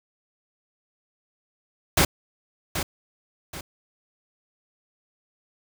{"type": "noise with echo", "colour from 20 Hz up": "pink", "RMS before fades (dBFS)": -18, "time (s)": [1.97, 2.05], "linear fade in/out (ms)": 5, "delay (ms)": 780, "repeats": 2, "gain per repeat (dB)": -9, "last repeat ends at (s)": 3.61, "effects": []}